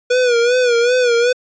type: tone with vibrato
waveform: square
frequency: 485.9 Hz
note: B4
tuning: 28 cents flat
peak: -12 dBFS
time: 0.1-1.33 s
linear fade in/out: 10 ms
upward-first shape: sine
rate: 2.6 Hz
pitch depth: 73 cents each way
effects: resampled to 16000 Hz